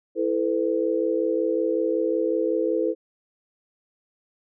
sine chord, E suspended fourth, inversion none, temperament equal with one note detuned, 329.6 / 440 / 505.4 Hz, E4 / A4 / B4, 0 / 0 / +40 cents, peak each -25 dBFS, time 0.15-2.95 s, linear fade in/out 50 ms, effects none

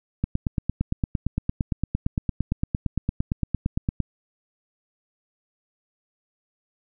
click train, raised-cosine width 5 ms, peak -10 dBFS, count 34, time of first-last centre 0.24-4.003 s, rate 8.77 Hz, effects none

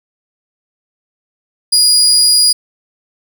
30% pulse tone, 4886 Hz, D#8, 32 cents flat, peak -4 dBFS, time 1.72-2.53 s, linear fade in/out 10 ms, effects none

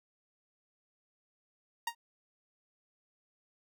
sawtooth tone with exponential decay, 933 Hz, A#5, 1 cent sharp, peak -25 dBFS, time 1.87-1.95 s, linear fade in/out 5 ms, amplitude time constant 17 ms, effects none

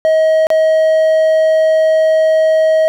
triangle tone with dropouts, 634 Hz, D#5, 32 cents sharp, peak -6 dBFS, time 0.05-2.88 s, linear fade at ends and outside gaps 0 ms, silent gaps 0.469-0.503 s, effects none

